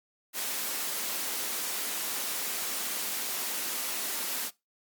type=high-pass noise; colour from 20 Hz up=white; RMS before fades=-33 dBFS; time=0.33-4.51 s; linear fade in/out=50 ms; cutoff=200 Hz; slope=24 dB/octave; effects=noise-tail reverb RT60 0.2 s tail -19 dB re dry + Opus 48 kbps